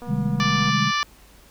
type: click train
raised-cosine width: 1 ms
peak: -26 dBFS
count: 164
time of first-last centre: 0.02-0.696 s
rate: 241 Hz
type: chord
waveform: sine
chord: Ab major seventh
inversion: first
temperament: equal with one note detuned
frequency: 130.81 / 155.56 / 196 / 210.4 Hz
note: C3 / Eb3 / G3 / Ab3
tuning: 0 / 0 / 0 / +23 cents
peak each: -26 dBFS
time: 0.06-0.92 s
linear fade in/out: 50 ms
type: harmonic tone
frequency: 587.3 Hz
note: D5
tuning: in tune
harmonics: 2 / 3 / 4 / 5 / 6 / 7 / 8 / 9 / 10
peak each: -23 / -27 / -29 / -31 / -33 / -34 / -35 / -36 / -37 dBFS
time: 0.4-1.03 s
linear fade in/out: 0 ms
effects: added 50 Hz sine -52 dBFS peak until 1.5 s + pink hiss -52 dBFS RMS until 1.5 s